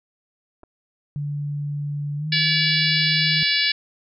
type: clicks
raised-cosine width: 1 ms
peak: -32 dBFS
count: 2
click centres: 0.633 / 0.636 s
type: tone with pitch glide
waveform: sine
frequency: 145.1 to 155.51 Hz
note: D3 to D#3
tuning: -21 to -1 cents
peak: -24 dBFS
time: 1.16-3.43 s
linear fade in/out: 0 ms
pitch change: +120 cents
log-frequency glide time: 2.17-2.28 s
type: harmonic tone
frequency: 573 Hz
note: D5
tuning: 43 cents flat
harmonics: 3 / 4 / 5 / 6 / 7 / 8 / 9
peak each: -26 / -24 / -26 / -26 / -24 / -26 / -27 dBFS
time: 2.32-3.72 s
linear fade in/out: 5 ms
effects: none